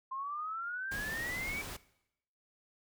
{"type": "exponential sweep", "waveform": "sine", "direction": "up", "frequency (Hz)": [1046.5, 2318], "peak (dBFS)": -36, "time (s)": [0.11, 1.62], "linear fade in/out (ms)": 10}
{"type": "noise", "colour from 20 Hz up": "pink", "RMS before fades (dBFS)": -43, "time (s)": [0.91, 1.77], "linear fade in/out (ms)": 10}
{"effects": ["noise-tail reverb RT60 0.8 s tail -19 dB re dry"]}